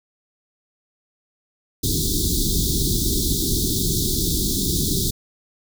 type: band-stop noise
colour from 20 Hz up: pink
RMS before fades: -21 dBFS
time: 1.83-5.11 s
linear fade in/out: 10 ms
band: 410 to 3500 Hz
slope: 96 dB/octave
effects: none